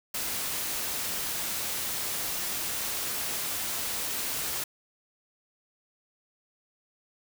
white noise, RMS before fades -32 dBFS, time 0.14-4.64 s, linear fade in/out 5 ms, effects none

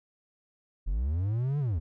triangle linear two-way sweep, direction up then down, 38.2 to 149.8 to 70.4 Hz, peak -24 dBFS, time 0.86-1.8 s, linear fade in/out 20 ms, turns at 1.59 s, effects none

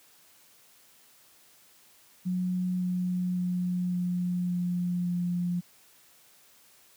sine tone with pitch steps, 181.9 / 180.75 / 179.6 / 178.47 / 177.34 / 176.21 Hz, F#3 / F#3 / F3 / F3 / F3 / F3, -29 / -40 / +49 / +38 / +27 / +16 cents, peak -26 dBFS, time 2.25-5.61 s, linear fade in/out 20 ms, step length 560 ms, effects white hiss -59 dBFS RMS until 6.96 s + high-pass 80 Hz 12 dB/octave

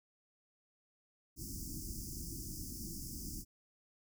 pink band-stop noise, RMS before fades -44 dBFS, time 1.36-3.45 s, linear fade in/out 50 ms, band 350 to 4900 Hz, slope 96 dB/octave, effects none

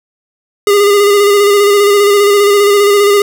square tone with vibrato, 406.8 Hz, G#4, 36 cents flat, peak -6 dBFS, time 0.67-3.22 s, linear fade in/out 2 ms, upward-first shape square, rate 15 Hz, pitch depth 26 cents each way, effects none

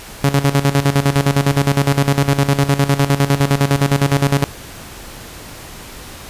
sawtooth tone with tremolo, 139.9 Hz, C#3, 16 cents sharp, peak -6 dBFS, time 0.24-4.44 s, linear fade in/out 0 ms, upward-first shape square, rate 9.8 Hz, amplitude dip 75%, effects pink hiss -34 dBFS RMS until 6.29 s + resampled to 32000 Hz

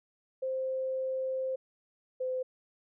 sine tone pair in turn, 523.3 / 513.1 Hz, C5 / C5, 0 / -34 cents, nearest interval unison, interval 34 cents, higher first, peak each -30 / -30 dBFS, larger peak neither, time 0.42-1.56 / 2.2-2.43 s, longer first, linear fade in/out 10 ms, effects none

